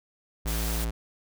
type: tone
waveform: square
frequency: 56 Hz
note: A1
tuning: 31 cents sharp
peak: -28 dBFS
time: 0.45-0.91 s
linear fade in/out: 10 ms
type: high-pass noise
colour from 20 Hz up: white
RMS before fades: -35 dBFS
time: 0.47-0.85 s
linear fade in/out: 10 ms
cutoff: 430 Hz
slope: 48 dB/octave
effects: none